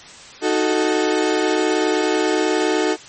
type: chord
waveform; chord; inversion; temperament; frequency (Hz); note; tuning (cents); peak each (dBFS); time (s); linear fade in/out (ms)
35% pulse; D# diminished; none; equal; 311.1 / 370 / 440; D#4 / F#4 / A4; 0 / 0 / 0; -19; 0.41-2.97; 50
effects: white hiss -40 dBFS RMS until 3.08 s + MP3 32 kbps